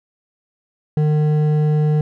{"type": "tone with hard clipping", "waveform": "sine", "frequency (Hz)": 151.6, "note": "D#3", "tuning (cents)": -45, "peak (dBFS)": -15, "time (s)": [0.97, 2.01], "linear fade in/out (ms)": 2, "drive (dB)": 8, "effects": []}